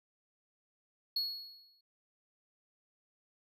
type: tone with exponential decay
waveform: triangle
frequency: 4343 Hz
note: C#8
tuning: 36 cents flat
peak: -28 dBFS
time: 1.16-1.81 s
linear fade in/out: 5 ms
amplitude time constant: 140 ms
effects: none